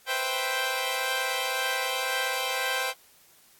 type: chord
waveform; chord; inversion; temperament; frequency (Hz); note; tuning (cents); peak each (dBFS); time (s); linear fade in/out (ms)
10% pulse; C major seventh; third; equal; 493.9 / 523.3 / 659.3 / 784; B4 / C5 / E5 / G5; 0 / 0 / 0 / 0; -27 / -22 / -28 / -22; 0.06-2.94; 50
effects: white hiss -58 dBFS RMS until 3.59 s + AAC 64 kbps